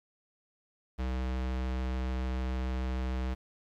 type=tone; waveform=square; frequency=63.8 Hz; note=C2; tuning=43 cents flat; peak=-31 dBFS; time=0.98-3.35 s; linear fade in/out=20 ms; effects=low-pass 4000 Hz 12 dB/octave + 10-bit